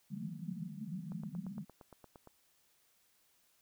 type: band-pass noise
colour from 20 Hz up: white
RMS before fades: -43 dBFS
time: 0.1-1.65 s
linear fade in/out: 20 ms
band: 150 to 220 Hz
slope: 96 dB/octave
type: click train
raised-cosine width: 1 ms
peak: -39 dBFS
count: 11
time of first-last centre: 1.12-2.273 s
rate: 8.67 Hz
effects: white hiss -72 dBFS RMS until 3.61 s